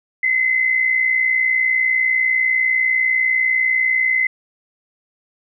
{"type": "tone pair together", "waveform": "sine", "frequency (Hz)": [2040, 2100], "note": ["C7", "C7"], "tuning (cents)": [-44, 6], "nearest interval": "minor second", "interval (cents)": 50, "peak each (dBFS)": [-15, -22], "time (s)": [0.23, 4.27], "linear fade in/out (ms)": 5, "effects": []}